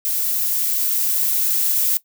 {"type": "noise with level ramp", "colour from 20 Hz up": "violet", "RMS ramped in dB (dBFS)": [-21, -18], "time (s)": [0.05, 1.97], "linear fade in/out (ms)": 0, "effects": ["noise-tail reverb RT60 0.1 s tail -17 dB re dry"]}